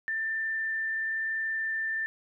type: tone with frequency modulation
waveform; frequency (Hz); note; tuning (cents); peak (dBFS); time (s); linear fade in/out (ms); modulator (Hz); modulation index
sine; 1783; A6; +22; -28; 0.08-2.06; 0; 21; 0.42
effects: none